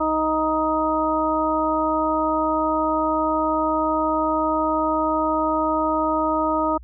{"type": "harmonic tone", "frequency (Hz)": 312.8, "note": "D#4", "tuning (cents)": 9, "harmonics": [1, 2, 3, 4], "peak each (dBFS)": [-24, -24, -24, -24], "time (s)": [0, 6.78], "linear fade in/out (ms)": 10, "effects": ["added 60 Hz sine -39 dBFS peak until 6.83 s"]}